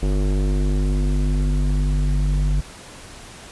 square tone with low-pass filter sweep, 49 Hz, G1, in tune, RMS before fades -19 dBFS, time 0.02-2.61 s, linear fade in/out 10 ms, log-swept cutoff 430 to 150 Hz, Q 1.4, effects pink hiss -40 dBFS RMS until 3.51 s + resampled to 24000 Hz

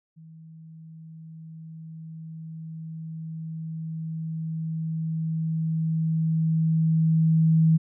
sine tone with level ramp, 160.8 Hz, E3, 43 cents flat, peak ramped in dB -44 to -15 dBFS, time 0.16-7.78 s, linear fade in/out 20 ms, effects none

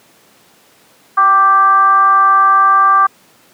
sine tone with frequency modulation, 1174.7 Hz, D6, in tune, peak -6 dBFS, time 1.17-3.07 s, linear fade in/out 10 ms, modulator 400 Hz, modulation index 0.52, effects pink hiss -48 dBFS RMS until 3.53 s + high-pass 200 Hz 12 dB/octave

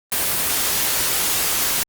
white noise, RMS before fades -20 dBFS, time 0.12-1.83 s, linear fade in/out 0 ms, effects Opus 24 kbps

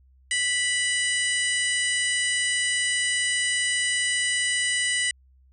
harmonic tone with a mistuned harmonic, 985 Hz, B5, 5 cents flat, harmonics 2 / 3 / 4 / 5 / 6 / 7 / 8 / 9, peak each -25 / -28 / -37 / -38 / -39 / -38 / -31 / -31 dBFS, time 0.31-5.11 s, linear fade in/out 2 ms, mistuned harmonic 8, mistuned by +45 cents, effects added 65 Hz sine -54 dBFS peak until 5.52 s

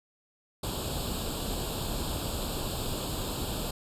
pink noise with comb filter, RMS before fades -33 dBFS, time 0.63-3.71 s, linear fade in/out 5 ms, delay 0.25 ms, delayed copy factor +0.85, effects resampled to 32000 Hz

